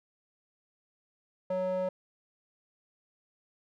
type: tone with band-pass filter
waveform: square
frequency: 185 Hz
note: F#3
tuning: in tune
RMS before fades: -31 dBFS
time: 1.5-1.89 s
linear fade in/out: 5 ms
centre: 610 Hz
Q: 4.2
effects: none

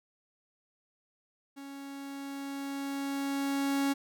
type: tone with level ramp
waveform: 45% pulse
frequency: 277.2 Hz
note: C#4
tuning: in tune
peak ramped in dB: -43 to -26 dBFS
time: 1.56-3.94 s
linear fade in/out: 20 ms
effects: none

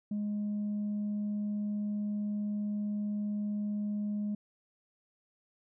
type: tone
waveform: sine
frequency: 207.7 Hz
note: G#3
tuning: in tune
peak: -29 dBFS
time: 0.11-4.35 s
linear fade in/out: 5 ms
effects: tanh soft clip ceiling -29 dBFS

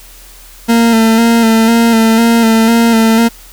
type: tone with vibrato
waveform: 40% pulse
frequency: 227.7 Hz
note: A#3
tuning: 40 cents flat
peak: -5 dBFS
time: 0.68-3.29 s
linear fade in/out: 20 ms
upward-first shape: square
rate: 2 Hz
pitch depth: 28 cents each way
effects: added 40 Hz sine -37 dBFS peak until 3.52 s + white hiss -38 dBFS RMS until 3.52 s

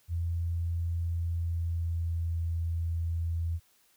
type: tone with pitch glide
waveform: sine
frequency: 84.7 to 83.39 Hz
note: E2 to E2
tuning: +48 to +21 cents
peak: -28 dBFS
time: 0.08-3.6 s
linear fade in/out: 50 ms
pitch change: -27 cents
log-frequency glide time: 1.03-2.54 s
effects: white hiss -66 dBFS RMS until 3.96 s

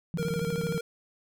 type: tone bursts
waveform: sine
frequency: 168 Hz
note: E3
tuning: 33 cents sharp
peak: -27 dBFS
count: 12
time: 0.14-0.779 s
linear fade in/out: 0 ms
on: 34 ms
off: 21 ms
type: tone with vibrato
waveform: square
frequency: 466.2 Hz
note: A#4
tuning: in tune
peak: -32 dBFS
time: 0.18-0.81 s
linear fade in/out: 5 ms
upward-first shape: sine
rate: 13 Hz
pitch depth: 32 cents each way
effects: none

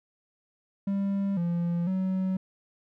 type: tone with pitch steps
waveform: triangle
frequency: 197.7 / 171.8 / 188 Hz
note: G3 / F3 / F#3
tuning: +15 / -28 / +28 cents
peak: -23 dBFS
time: 0.87-2.37 s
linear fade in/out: 5 ms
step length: 500 ms
effects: none

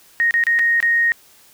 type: tone with dropouts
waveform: sine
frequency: 1864.7 Hz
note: A#6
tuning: in tune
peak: -13 dBFS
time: 0.2-1.12 s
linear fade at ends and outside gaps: 0 ms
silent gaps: 0.309-0.34 / 0.438-0.468 / 0.589-0.593 / 0.803-0.827 s
effects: white hiss -50 dBFS RMS until 1.53 s

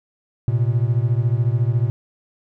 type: beating tone pair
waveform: triangle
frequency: 113.8 / 127.8 Hz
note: A#2 / C3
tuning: -41 / -40 cents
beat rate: 14 Hz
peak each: -16 / -18 dBFS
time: 0.48-1.9 s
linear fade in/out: 0 ms
effects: none

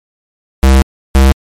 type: tone pair in turn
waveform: square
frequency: 66.4 / 66.82 Hz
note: C2 / C2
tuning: +26 / +37 cents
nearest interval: unison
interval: 11 cents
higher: second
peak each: -4 dBFS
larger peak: neither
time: 0.63-0.82 / 1.15-1.32 s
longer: first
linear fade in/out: 0 ms
effects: MP3 64 kbps

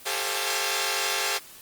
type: tone cluster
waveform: 5% pulse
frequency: 393.2 / 442.7 / 536 / 691 / 845 Hz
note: G4 / A4 / C5 / F5 / G#5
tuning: +5 / +11 / +42 / -19 / +30 cents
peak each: -20 dBFS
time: 0.05-1.39 s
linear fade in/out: 20 ms
effects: white hiss -47 dBFS RMS until 1.61 s + Opus 24 kbps

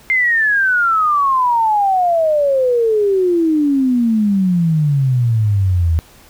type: exponential sweep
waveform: sine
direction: down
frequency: 2109 to 79 Hz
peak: -11 dBFS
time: 0.1-5.99 s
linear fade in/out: 0 ms
effects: pink hiss -45 dBFS RMS until 6.29 s

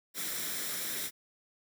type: noise with comb filter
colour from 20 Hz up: white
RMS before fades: -36 dBFS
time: 0.14-1.11 s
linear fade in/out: 50 ms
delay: 0.54 ms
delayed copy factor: +0.5
effects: high-pass 150 Hz 12 dB/octave

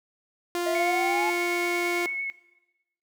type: tone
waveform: sawtooth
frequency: 349.2 Hz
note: F4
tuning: in tune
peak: -22 dBFS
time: 0.55-2.06 s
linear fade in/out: 0 ms
type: exponential sweep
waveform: triangle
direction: up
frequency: 638 to 860 Hz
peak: -24 dBFS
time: 0.66-1.3 s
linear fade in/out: 5 ms
type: tone with vibrato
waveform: sine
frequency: 2200 Hz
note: C#7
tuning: 14 cents flat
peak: -28 dBFS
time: 0.75-2.3 s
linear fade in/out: 0 ms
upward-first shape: sine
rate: 9 Hz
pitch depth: 13 cents each way
effects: noise-tail reverb RT60 1.0 s tail -20 dB re dry

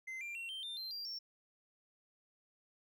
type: tone with pitch steps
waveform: triangle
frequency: 2068 / 2376 / 2729 / 3135 / 3601 / 4136 / 4751 / 5457 Hz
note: C7 / D7 / F7 / G7 / A7 / C8 / D8 / F8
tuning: -21 / +20 / -41 / -1 / +39 / -21 / +19 / -41 cents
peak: -40 dBFS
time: 0.07-1.19 s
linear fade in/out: 10 ms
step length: 140 ms
effects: none

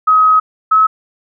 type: tone pair in turn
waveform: sine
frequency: 1268 / 1288.7 Hz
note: D#6 / E6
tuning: +32 / -40 cents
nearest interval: unison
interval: 28 cents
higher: second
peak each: -6 dBFS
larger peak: neither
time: 0.07-0.4 / 0.71-0.87 s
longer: first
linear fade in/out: 10 ms
effects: none

